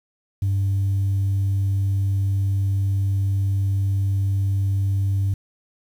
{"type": "tone", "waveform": "sine", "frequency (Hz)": 98, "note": "G2", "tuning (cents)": 0, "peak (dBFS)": -16, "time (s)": [0.42, 5.34], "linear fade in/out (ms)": 5, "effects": ["tanh soft clip ceiling -16 dBFS", "8-bit"]}